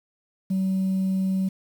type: tone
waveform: sine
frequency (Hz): 190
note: F#3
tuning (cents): +46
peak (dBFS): -19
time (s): 0.5-1.49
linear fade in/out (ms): 10
effects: tanh soft clip ceiling -19 dBFS + 8-bit